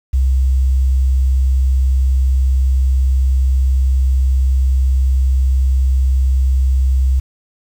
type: tone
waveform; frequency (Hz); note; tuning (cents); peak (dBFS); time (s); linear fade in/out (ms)
sine; 65.41; C2; 0; -10; 0.13-7.2; 10
effects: 7-bit